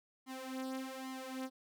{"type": "tone with flanger", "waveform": "sawtooth", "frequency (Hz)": 262, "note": "C4", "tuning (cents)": 2, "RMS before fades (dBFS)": -43, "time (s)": [0.26, 1.5], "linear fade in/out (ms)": 50, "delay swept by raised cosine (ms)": [0.96, 4.06], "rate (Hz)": 1.2, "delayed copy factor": 0.8, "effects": []}